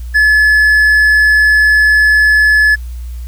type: tone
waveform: triangle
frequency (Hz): 1716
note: A6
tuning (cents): -44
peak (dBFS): -4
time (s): 0.14-2.76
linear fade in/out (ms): 20
effects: added 60 Hz sine -21 dBFS peak until 3.27 s + white hiss -45 dBFS RMS until 3.27 s